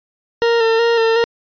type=tone with vibrato; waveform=40% pulse; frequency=459.1 Hz; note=A#4; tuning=26 cents flat; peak=-11 dBFS; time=0.42-1.24 s; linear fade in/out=0 ms; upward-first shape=square; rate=2.7 Hz; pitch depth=26 cents each way; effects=resampled to 11025 Hz